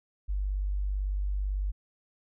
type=tone; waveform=sine; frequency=49 Hz; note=G1; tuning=in tune; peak=-27 dBFS; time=0.28-1.72 s; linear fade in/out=20 ms; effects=none